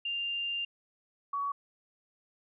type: tone pair in turn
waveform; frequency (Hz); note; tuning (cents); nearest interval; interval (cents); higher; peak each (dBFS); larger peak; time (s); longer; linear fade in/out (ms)
sine; 2794 / 1127.2; F7 / C#6; 0 / +29; octave + major third; 1571; first; -31 / -30; second; 0.05-0.65 / 1.33-1.52; first; 5
effects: none

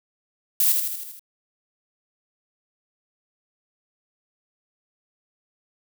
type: noise with echo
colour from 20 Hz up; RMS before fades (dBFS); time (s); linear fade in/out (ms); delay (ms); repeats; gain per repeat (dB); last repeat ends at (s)
violet; -19; 0.6-0.72; 2; 79; 6; -4; 1.194
effects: none

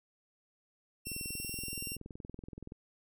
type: tone with pitch glide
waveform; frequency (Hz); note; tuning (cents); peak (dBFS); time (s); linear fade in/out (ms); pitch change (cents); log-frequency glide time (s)
5% pulse; 2715 to 2759; F7 to F7; -50 to -22; -30; 1.05-1.97; 20; +28; 1.18-1.81
type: click train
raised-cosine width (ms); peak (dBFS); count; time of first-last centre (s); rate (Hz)
3; -32; 36; 1.07-2.721; 21.2
effects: none

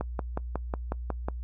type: click train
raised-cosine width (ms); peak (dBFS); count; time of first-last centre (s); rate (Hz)
1; -16; 8; 0.01-1.285; 5.49
effects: noise-tail reverb RT60 0.1 s tail -24 dB re dry + added 60 Hz sine -33 dBFS peak until 1.43 s

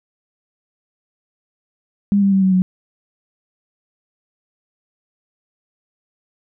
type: tone with pitch steps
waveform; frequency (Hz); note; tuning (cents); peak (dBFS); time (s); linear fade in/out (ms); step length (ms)
sine; 201.6 / 197.22 / 192.94 / 188.75 / 184.65; G3 / G3 / G3 / F#3 / F#3; +49 / +11 / -27 / +35 / -3; -11; 2.12-2.62; 0; 100
effects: none

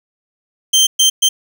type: tone bursts at uneven times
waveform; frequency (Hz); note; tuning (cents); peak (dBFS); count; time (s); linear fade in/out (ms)
25% pulse; 3136; G7; 0; -5; 3; 0.73-0.87 / 0.99-1.1 / 1.22-1.29; 10
effects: none

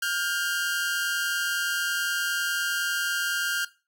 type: tone pair together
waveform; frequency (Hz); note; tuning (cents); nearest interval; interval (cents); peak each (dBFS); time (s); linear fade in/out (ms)
sawtooth; 1418.3 / 1588; F6 / G6; +26 / +22; major second; 196; -25; 0.02-3.65; 5
effects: noise-tail reverb RT60 0.3 s tail -18 dB re dry

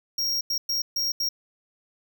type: tone bursts at uneven times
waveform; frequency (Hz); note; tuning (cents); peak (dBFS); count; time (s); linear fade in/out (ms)
square; 5588; F8; 0; -24; 5; 0.18-0.41 / 0.5-0.58 / 0.69-0.82 / 0.96-1.12 / 1.2-1.29; 5
effects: none

